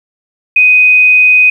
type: tone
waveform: sine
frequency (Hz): 2500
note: D#7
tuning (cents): +8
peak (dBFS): -3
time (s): 0.56-1.5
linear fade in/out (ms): 5
effects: 7-bit